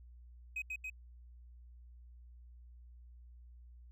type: tone with echo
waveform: triangle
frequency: 2524 Hz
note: D#7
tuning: 24 cents sharp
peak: -34 dBFS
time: 0.56-0.62 s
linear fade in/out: 5 ms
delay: 140 ms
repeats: 2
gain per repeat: -2 dB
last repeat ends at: 0.9 s
effects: tanh soft clip ceiling -30 dBFS + added 60 Hz sine -53 dBFS peak until 3.91 s